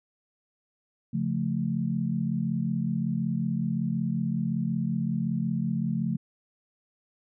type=chord; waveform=sine; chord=Db augmented; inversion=none; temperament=equal; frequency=138.59 / 174.61 / 220 Hz; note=Db3 / F3 / A3; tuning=0 / 0 / 0 cents; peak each=-31 / -29 / -29 dBFS; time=1.13-6.17 s; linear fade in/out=10 ms; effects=none